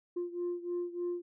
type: beating tone pair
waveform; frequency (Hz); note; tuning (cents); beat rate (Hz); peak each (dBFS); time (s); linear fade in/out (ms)
sine; 350 / 353.3; F4 / F4; +4 / +20; 3.3; -34 / -37; 0.16-1.22; 10
effects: tanh soft clip ceiling -29 dBFS